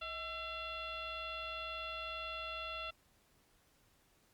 sine tone with frequency modulation, 2038 Hz, C7, 46 cents flat, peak -40 dBFS, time 0.01-2.91 s, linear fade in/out 10 ms, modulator 699 Hz, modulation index 2.1, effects pink hiss -71 dBFS RMS until 4.33 s + Opus 48 kbps

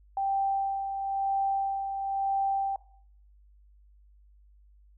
sine tone with tremolo, 784 Hz, G5, in tune, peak -24 dBFS, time 0.17-2.76 s, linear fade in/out 2 ms, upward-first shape sine, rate 1 Hz, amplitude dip 50%, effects noise-tail reverb RT60 0.6 s tail -19 dB re dry + added 50 Hz sine -55 dBFS peak until 4.97 s

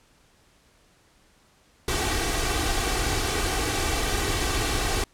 pink noise with comb filter, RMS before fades -25 dBFS, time 1.88-5.04 s, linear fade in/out 2 ms, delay 2.6 ms, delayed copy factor +0.65, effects pink hiss -60 dBFS RMS until 5.13 s + low-pass 10000 Hz 12 dB/octave

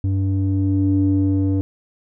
square tone with low-pass filter sweep, 96.5 Hz, G2, 27 cents flat, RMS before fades -18 dBFS, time 0.04-1.61 s, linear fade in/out 0 ms, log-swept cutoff 210 to 360 Hz, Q 4.2, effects none

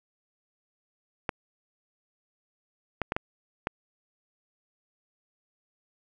clicks, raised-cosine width 0.5 ms, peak -12 dBFS, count 5, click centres 1.292 / 3.017 / 3.121 / 3.165 / 3.671 s, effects none

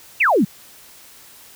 sine exponential sweep, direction down, 2893 to 166.6 Hz, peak -12 dBFS, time 0.2-0.45 s, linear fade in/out 10 ms, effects white hiss -45 dBFS RMS until 1.55 s

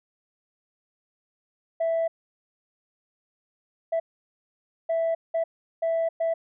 sine tone bursts at uneven times, 659.3 Hz, E5, in tune, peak -20 dBFS, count 6, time 1.8-2.08 / 3.92-4 / 4.89-5.15 / 5.34-5.44 / 5.82-6.09 / 6.2-6.34 s, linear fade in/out 10 ms, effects tanh soft clip ceiling -20 dBFS

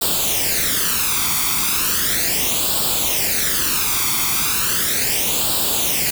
white noise with flanger, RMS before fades -19 dBFS, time 0.01-6.11 s, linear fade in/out 10 ms, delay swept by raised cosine 0.24 to 0.88 ms, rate 0.36 Hz, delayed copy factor +0.7, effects none

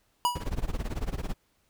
square tone with exponential decay, 973 Hz, B5, 26 cents flat, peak -20 dBFS, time 0.25-0.48 s, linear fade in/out 0 ms, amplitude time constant 49 ms
brown noise with tremolo, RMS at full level -28 dBFS, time 0.35-1.34 s, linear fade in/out 5 ms, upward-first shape sine, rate 18 Hz, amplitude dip 90%
effects pink hiss -70 dBFS RMS until 1.69 s

